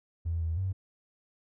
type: tone with pitch steps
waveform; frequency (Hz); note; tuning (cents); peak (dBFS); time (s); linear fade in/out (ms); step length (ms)
triangle; 83.3 / 81.5 / 94.7; E2 / E2 / F#2; +19 / -19 / +41; -24; 0.25-0.73; 20; 160
effects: tanh soft clip ceiling -26 dBFS